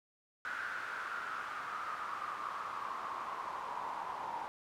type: noise with band-pass filter sweep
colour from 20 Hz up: pink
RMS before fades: -41 dBFS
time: 0.45-4.48 s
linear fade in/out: 0 ms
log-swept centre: 1500 to 920 Hz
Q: 6.6
effects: none